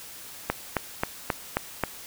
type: click train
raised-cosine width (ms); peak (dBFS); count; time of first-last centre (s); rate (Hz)
0.5; -8; 6; 0.5-1.837; 3.74
effects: white hiss -43 dBFS RMS until 2.06 s